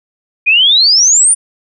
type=exponential sweep; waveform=sine; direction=up; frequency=2406 to 9580 Hz; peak=-5 dBFS; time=0.46-1.35 s; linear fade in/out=20 ms; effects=none